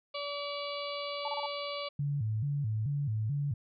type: harmonic tone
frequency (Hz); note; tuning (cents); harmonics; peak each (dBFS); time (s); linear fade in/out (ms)
574; D5; -40; 1 / 2 / 4 / 5 / 6 / 7 / 8; -38 / -41 / -44 / -45 / -46 / -46 / -47; 0.14-1.89; 10
type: tone bursts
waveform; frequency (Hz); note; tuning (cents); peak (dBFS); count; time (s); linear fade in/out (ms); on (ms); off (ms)
sine; 877; A5; -6; -33; 4; 1.25-1.461; 2; 31; 29
type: tone with vibrato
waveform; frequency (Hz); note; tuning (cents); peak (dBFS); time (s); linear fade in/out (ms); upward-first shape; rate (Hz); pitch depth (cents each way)
sine; 124.8; B2; +19; -29; 1.99-3.54; 5; square; 2.3; 240
effects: none